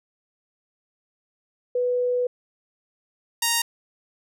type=tone pair in turn; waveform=sine / 5% pulse; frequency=493.9 / 932.4 Hz; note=B4 / A#5; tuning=0 / 0 cents; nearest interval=major seventh; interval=1100 cents; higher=second; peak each=-20 / -8 dBFS; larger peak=second; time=1.75-2.27 / 3.42-3.62 s; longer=first; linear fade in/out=5 ms; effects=none